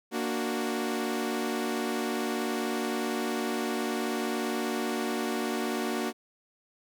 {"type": "chord", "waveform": "sawtooth", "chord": "Bb augmented", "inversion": "none", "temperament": "equal", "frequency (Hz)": [233.1, 293.7, 370], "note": ["Bb3", "D4", "F#4"], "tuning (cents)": [0, 0, 0], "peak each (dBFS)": [-28, -31, -29], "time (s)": [0.11, 6.13], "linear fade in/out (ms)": 50, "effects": []}